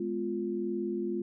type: chord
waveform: sine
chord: F diminished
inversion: first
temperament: just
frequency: 209.5 / 251.4 / 349.2 Hz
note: Ab3 / Cb4 / F4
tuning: +15 / +31 / 0 cents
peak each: -35 / -38 / -32 dBFS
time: 0-1.22 s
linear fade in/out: 5 ms
effects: none